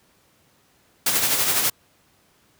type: noise with tremolo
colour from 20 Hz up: white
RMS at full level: -19 dBFS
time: 1.06-1.7 s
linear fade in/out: 5 ms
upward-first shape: sine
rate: 12 Hz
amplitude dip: 45%
effects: pink hiss -60 dBFS RMS until 2.59 s + high-pass 80 Hz 12 dB/octave